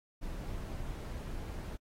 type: noise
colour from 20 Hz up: brown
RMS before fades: -40 dBFS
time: 0.21-1.77 s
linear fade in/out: 20 ms
effects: AAC 48 kbps